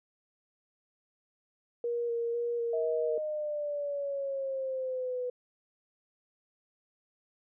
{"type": "tone with vibrato", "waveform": "sine", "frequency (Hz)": 470.8, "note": "A#4", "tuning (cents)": 17, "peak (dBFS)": -29, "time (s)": [1.84, 3.18], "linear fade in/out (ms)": 2, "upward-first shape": "square", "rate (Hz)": 2, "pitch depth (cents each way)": 13}
{"type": "exponential sweep", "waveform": "sine", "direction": "down", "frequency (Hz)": [647, 493.9], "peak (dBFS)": -31, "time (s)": [2.73, 5.3], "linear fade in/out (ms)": 5}
{"effects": []}